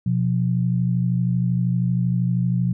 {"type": "tone pair together", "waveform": "sine", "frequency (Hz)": [124.5, 177.29], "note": ["B2", "F3"], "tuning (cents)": [14, 26], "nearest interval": "tritone", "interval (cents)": 612, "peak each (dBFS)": [-20, -21], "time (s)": [0.06, 2.73], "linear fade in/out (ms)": 5, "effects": []}